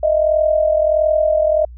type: tone pair together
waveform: sine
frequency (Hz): 617.8 / 659.3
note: D#5 / E5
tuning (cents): -12 / 0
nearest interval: minor second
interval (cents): 112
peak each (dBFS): -13 / -18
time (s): 0.03-1.65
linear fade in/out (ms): 5
effects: added 60 Hz sine -33 dBFS peak until 1.77 s